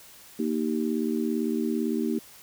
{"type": "harmonic tone", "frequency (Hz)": 77.78, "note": "D#2", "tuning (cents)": 0, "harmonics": [3, 4, 5], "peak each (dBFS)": [-27, -29, -31], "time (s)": [0.39, 2.19], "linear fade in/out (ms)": 5, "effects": ["white hiss -50 dBFS RMS until 2.42 s"]}